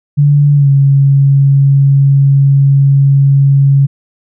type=tone with pitch glide; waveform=sine; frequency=144.6 to 138.55 Hz; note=D3 to C#3; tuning=-27 to -1 cents; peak=-4 dBFS; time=0.17-3.87 s; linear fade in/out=20 ms; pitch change=-74 cents; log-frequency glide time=0.55-0.69 s; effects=none